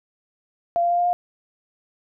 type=tone with pitch steps; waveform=sine; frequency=688 / 693.2 / 698.4 / 703.7 / 709 Hz; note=F5 / F5 / F5 / F5 / F5; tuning=-26 / -13 / 0 / +13 / +26 cents; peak=-17 dBFS; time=0.76-1.13 s; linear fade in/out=0 ms; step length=74 ms; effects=none